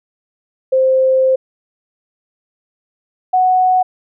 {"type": "tone pair in turn", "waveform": "sine", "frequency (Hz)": [523.3, 740.1], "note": ["C5", "F#5"], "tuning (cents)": [0, 0], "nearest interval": "tritone", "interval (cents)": 600, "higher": "second", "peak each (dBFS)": -9, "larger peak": "neither", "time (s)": [[0.72, 1.36], [3.33, 3.83]], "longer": "first", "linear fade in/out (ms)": 10, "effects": []}